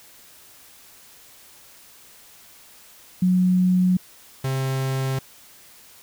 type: tone pair in turn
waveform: sine / 45% pulse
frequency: 182.7 / 133.04 Hz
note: F#3 / C3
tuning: -22 / +29 cents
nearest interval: perfect fourth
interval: 549 cents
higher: first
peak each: -15 / -22 dBFS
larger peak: first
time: 3.22-3.97 / 4.44-5.19 s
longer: neither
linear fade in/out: 5 ms
effects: white hiss -49 dBFS RMS until 6.02 s